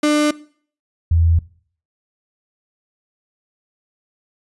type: tone pair in turn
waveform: 35% pulse / sine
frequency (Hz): 298.8 / 83.12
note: D4 / E2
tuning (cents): +30 / +15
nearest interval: octave + minor seventh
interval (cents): 2215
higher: first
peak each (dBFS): -11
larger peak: neither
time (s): 0.03-0.31 / 1.11-1.39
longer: neither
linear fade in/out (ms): 5
effects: noise-tail reverb RT60 0.5 s tail -20 dB re dry + resampled to 24000 Hz